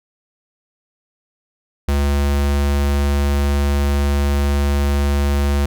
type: tone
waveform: square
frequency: 71 Hz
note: C#2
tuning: 42 cents sharp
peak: -15 dBFS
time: 1.88-5.66 s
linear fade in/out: 5 ms
effects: none